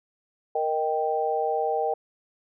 sine chord, Eb major, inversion second, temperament equal, 466.2 / 622.3 / 784 Hz, Bb4 / Eb5 / G5, 0 / 0 / 0 cents, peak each -27 / -29 / -26 dBFS, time 0.55-1.94 s, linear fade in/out 5 ms, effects none

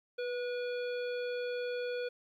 harmonic tone with a mistuned harmonic, 485.9 Hz, B4, 28 cents flat, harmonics 1 / 3 / 5 / 7 / 9, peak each -34 / -44 / -48 / -51 / -53 dBFS, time 0.18-2.09 s, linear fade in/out 10 ms, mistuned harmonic 1, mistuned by +19 cents, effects 12-bit

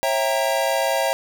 square chord, C# diminished seventh, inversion none, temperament equal with one note detuned, 543.9 / 659.3 / 784 / 932.3 Hz, C#5 / E5 / G5 / Bb5, -33 / 0 / 0 / 0 cents, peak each -24 / -24 / -27 / -27 dBFS, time 0.03-1.13 s, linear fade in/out 0 ms, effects none

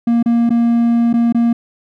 triangle tone with dropouts, 234.3 Hz, A#3, 9 cents sharp, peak -8 dBFS, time 0.07-1.53 s, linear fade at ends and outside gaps 5 ms, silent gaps 0.228-0.259 / 0.494-0.504 / 1.13-1.138 / 1.325-1.346 s, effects none

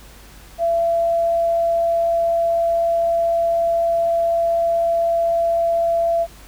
sine tone, 674 Hz, E5, 38 cents sharp, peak -15 dBFS, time 0.58-6.27 s, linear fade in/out 50 ms, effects added 50 Hz sine -43 dBFS peak until 6.47 s + pink hiss -45 dBFS RMS until 6.47 s

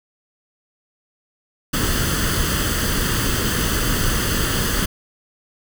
pink noise with comb filter, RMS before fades -20 dBFS, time 1.73-4.86 s, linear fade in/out 10 ms, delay 0.64 ms, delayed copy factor +0.65, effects none

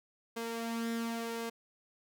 sawtooth tone with flanger, 230.2 Hz, A#3, 22 cents flat, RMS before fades -37 dBFS, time 0.36-1.5 s, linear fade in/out 10 ms, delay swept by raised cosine 1.9 to 3.8 ms, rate 0.91 Hz, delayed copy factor +0.5, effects none

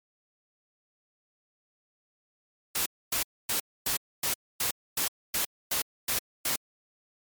white noise bursts, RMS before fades -28 dBFS, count 11, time 2.75-6.56 s, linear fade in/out 5 ms, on 110 ms, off 260 ms, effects MP3 96 kbps

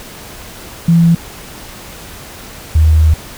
sine tone pair in turn, 168 / 78.51 Hz, E3 / D#2, +33 / +16 cents, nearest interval octave + minor second, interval 1317 cents, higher first, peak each -5 dBFS, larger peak neither, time 0.88-1.15 / 2.75-3.14 s, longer second, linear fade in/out 5 ms, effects pink hiss -32 dBFS RMS until 3.37 s

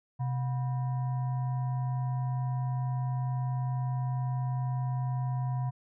sine tone with frequency modulation, 128.9 Hz, C3, 26 cents flat, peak -28 dBFS, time 0.19-5.71 s, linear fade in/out 20 ms, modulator 850 Hz, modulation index 0.34, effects none

